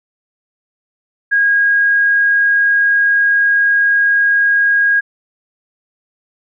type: tone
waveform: sine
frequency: 1636 Hz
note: G#6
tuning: 26 cents flat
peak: -9 dBFS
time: 1.31-5.01 s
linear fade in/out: 20 ms
effects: none